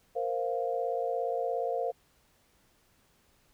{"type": "chord", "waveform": "sine", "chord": "Bb suspended second", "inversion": "none", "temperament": "equal", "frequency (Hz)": [466.2, 523.3, 698.5], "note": ["Bb4", "C5", "F5"], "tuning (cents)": [0, 0, 0], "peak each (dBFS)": -33, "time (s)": [0.15, 1.92], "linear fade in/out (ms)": 20, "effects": ["pink hiss -67 dBFS RMS until 3.53 s"]}